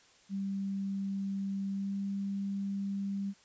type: tone with pitch glide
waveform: sine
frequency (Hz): 196 to 197.82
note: G3 to G3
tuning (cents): 0 to +16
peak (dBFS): -32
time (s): 0.29-3.34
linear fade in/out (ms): 50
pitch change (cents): +16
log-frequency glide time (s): 1.71-1.96
effects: white hiss -62 dBFS RMS until 3.44 s + resampled to 16000 Hz